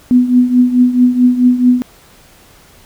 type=tone with tremolo; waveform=sine; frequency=248.4 Hz; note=B3; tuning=10 cents sharp; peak=-3 dBFS; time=0.11-1.82 s; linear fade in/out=0 ms; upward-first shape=triangle; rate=4.6 Hz; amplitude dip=80%; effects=pink hiss -44 dBFS RMS until 2.85 s